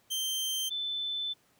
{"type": "tone pair in turn", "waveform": ["sawtooth", "sine"], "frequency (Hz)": [3136, 3520], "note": ["G7", "A7"], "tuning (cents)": [0, 0], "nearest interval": "major second", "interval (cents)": 200, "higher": "second", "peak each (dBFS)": [-27, -31], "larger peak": "first", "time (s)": [[0.1, 0.7], [0.7, 1.34]], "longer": "second", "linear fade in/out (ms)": 20, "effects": ["pink hiss -67 dBFS RMS until 1.59 s", "high-pass 100 Hz 12 dB/octave"]}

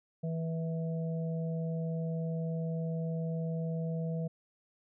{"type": "harmonic tone", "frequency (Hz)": 163.3, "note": "E3", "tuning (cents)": -16, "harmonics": [1, 3, 4], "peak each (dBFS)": [-32, -42, -44], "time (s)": [0.23, 4.28], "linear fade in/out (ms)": 10, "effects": []}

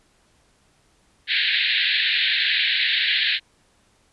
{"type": "band-pass noise", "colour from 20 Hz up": "white", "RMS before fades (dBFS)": -21, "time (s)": [1.27, 3.4], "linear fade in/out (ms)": 50, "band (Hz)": [1600, 4200], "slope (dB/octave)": 96, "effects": ["pink hiss -61 dBFS RMS until 4.12 s", "resampled to 24000 Hz"]}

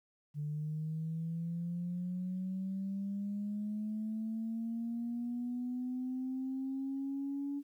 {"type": "linear sweep", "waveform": "sine", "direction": "up", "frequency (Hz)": [146.83, 284.6], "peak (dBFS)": -34, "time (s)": [0.34, 7.63], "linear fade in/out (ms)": 50, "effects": ["tanh soft clip ceiling -30 dBFS", "12-bit"]}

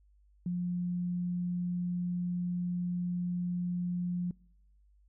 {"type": "tone", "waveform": "sine", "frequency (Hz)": 177.1, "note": "F3", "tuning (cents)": 24, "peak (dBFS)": -30, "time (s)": [0.46, 4.31], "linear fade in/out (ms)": 2, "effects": ["noise-tail reverb RT60 0.7 s tail -25 dB re dry", "added 50 Hz sine -61 dBFS peak until 5.08 s"]}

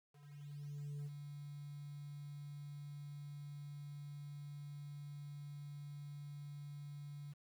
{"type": "tone with ADSR envelope", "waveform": "sine", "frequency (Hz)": 144.6, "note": "D3", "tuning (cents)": -27, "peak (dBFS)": -39, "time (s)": [0.1, 7.34], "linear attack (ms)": 960, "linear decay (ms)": 28, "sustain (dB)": -7, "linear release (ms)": 21, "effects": ["tanh soft clip ceiling -41 dBFS", "11-bit"]}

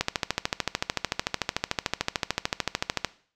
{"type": "click train", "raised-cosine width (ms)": 0.2, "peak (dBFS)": -6, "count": 42, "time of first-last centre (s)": [0.01, 3.047], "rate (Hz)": 13.5, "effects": ["noise-tail reverb RT60 0.5 s tail -18 dB re dry"]}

